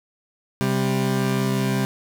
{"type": "tone pair together", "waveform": "30% pulse", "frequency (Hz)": [131.5, 197.03], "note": ["C3", "G3"], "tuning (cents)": [9, 9], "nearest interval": "perfect fifth", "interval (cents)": 700, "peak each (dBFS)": -20, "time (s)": [0.61, 1.85], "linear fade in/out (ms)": 0, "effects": []}